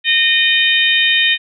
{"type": "harmonic tone", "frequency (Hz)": 614, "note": "D#5", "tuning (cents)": -23, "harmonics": [3, 4, 5, 6], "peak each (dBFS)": [-16, -16, -16, -16], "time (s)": [0.04, 1.38], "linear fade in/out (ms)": 50, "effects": []}